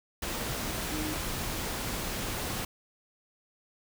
sine tone in noise, 307.8 Hz, D#4, 19 cents flat, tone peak -34 dBFS, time 0.92-1.14 s, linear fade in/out 5 ms, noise pink, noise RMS -34 dBFS, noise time 0.22-2.65 s, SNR -3 dB, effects none

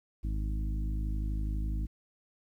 harmonic tone with a mistuned harmonic, 52.4 Hz, G#1, 16 cents sharp, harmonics 1 / 2 / 3 / 4 / 5 / 6, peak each -30 / -41 / -44 / -45 / -48 / -47 dBFS, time 0.23-1.87 s, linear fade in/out 20 ms, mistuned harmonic 1, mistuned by +30 cents, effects 11-bit

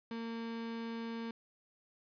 35% pulse tone, 229.2 Hz, A#3, 29 cents flat, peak -37 dBFS, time 0.11-1.31 s, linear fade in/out 2 ms, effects resampled to 11025 Hz + 12-bit

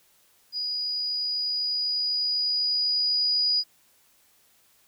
sine tone with level ramp, 4914 Hz, D#8, 22 cents flat, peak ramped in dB -27 to -20 dBFS, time 0.52-3.64 s, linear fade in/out 50 ms, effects white hiss -62 dBFS RMS until 4.87 s

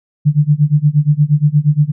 sine tone with tremolo, 148.4 Hz, D3, 18 cents sharp, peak -5 dBFS, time 0.25-1.92 s, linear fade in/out 20 ms, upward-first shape sine, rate 8.5 Hz, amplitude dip 95%, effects none

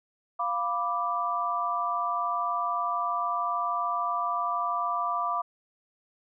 sine chord, B diminished, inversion second, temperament equal, 698.5 / 987.8 / 1174.7 Hz, F5 / B5 / D6, 0 / 0 / 0 cents, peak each -32 / -32 / -28 dBFS, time 0.39-5.42 s, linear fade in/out 10 ms, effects none

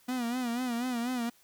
45% pulse tone with vibrato, 243.8 Hz, B3, 22 cents flat, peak -30 dBFS, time 0.08-1.3 s, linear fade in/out 10 ms, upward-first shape sine, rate 4.1 Hz, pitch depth 89 cents each way, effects white hiss -63 dBFS RMS until 1.43 s

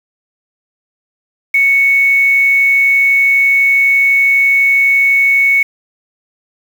sine tone with quantisation, 2217 Hz, C#7, in tune, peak -7 dBFS, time 1.54-5.63 s, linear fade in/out 5 ms, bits 5, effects none

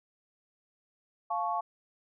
sine chord, F augmented, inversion none, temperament equal with one note detuned, 698.5 / 868.9 / 1108.7 Hz, F5 / A5 / C#6, 0 / -22 / 0 cents, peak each -33 dBFS, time 1.3-1.61 s, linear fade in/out 10 ms, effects none

